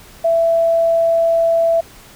sine tone, 665 Hz, E5, 15 cents sharp, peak -11 dBFS, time 0.24-1.81 s, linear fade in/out 10 ms, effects pink hiss -42 dBFS RMS until 2.15 s

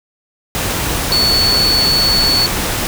sine tone in noise, 4435 Hz, C#8, in tune, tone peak -11 dBFS, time 1.12-2.46 s, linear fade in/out 0 ms, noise pink, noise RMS -18 dBFS, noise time 0.55-2.87 s, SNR +4 dB, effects none

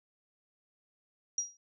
sine tone with exponential decay, 5730 Hz, F8, 44 cents sharp, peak -26 dBFS, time 1.38-1.57 s, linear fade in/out 2 ms, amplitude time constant 41 ms, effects none

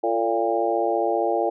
harmonic tone with a mistuned harmonic, 115.1 Hz, A#2, 22 cents flat, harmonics 3 / 4 / 5 / 6 / 7, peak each -26 / -26 / -26 / -26 / -26 dBFS, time 0.03-1.5 s, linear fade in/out 10 ms, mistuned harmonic 4, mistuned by -41 cents, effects none

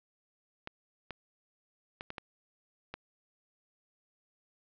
clicks, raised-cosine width 0.3 ms, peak -23 dBFS, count 6, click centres 0.674 / 1.107 / 2.009 / 2.104 / 2.182 / 2.94 s, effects low-pass 4000 Hz 12 dB/octave

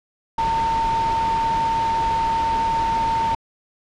sine tone in noise, 907 Hz, A#5, 48 cents flat, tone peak -18 dBFS, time 0.38-3.35 s, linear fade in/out 5 ms, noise pink, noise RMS -29 dBFS, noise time 0.38-3.35 s, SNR +8 dB, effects low-pass 4000 Hz 12 dB/octave

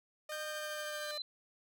sawtooth tone with pitch glide, 610 to 598.5 Hz, D#5 to D5, -34 to +33 cents, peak -37 dBFS, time 0.29-1.18 s, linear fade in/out 5 ms, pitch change -33 cents, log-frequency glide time 0.43-1.04 s
sawtooth tone with tremolo, 1573 Hz, G6, 6 cents sharp, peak -37 dBFS, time 0.32-1.11 s, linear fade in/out 0 ms, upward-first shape triangle, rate 13 Hz, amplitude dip 40%
sine tone with exponential growth, 4059 Hz, B7, 47 cents sharp, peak -36 dBFS, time 0.71-1.22 s, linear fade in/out 2 ms, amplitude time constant 110 ms
effects none

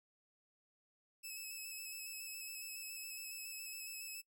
10% pulse tone with vibrato, 2600 Hz, E7, 24 cents flat, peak -37 dBFS, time 1.23-4.22 s, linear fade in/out 20 ms, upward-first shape square, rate 7.2 Hz, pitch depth 20 cents each way, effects noise-tail reverb RT60 0.1 s tail -23 dB re dry

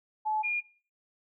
sine tone pair in turn, 861 / 2421 Hz, A5 / D#7, -38 / -48 cents, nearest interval octave + tritone, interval 1790 cents, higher second, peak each -27 dBFS, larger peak neither, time 0.25-0.43 / 0.43-0.61 s, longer neither, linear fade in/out 20 ms, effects noise-tail reverb RT60 0.4 s tail -18 dB re dry

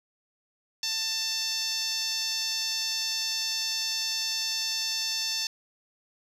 10% pulse tone with band-pass filter, 890 Hz, A5, 20 cents sharp, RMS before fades -30 dBFS, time 0.83-5.47 s, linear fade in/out 2 ms, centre 5500 Hz, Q 2.3, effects none

